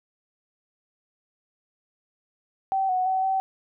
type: tone with pitch steps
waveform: sine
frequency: 771 / 739 / 757 / 767 Hz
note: G5 / F#5 / F#5 / G5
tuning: -29 / -2 / +39 / -38 cents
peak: -21 dBFS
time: 2.72-3.4 s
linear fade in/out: 0 ms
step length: 170 ms
effects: none